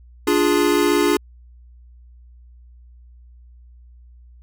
square chord, D diminished, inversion none, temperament equal, 293.7 / 349.2 / 415.3 Hz, D4 / F4 / Ab4, 0 / 0 / 0 cents, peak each -20 dBFS, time 0.27-1.17 s, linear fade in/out 5 ms, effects added 60 Hz sine -43 dBFS peak until 4.42 s

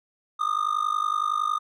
triangle tone with amplitude modulation, 1222 Hz, D#6, 32 cents flat, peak -17 dBFS, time 0.39-1.59 s, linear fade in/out 20 ms, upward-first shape sine, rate 50.8 Hz, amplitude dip 90%, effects none

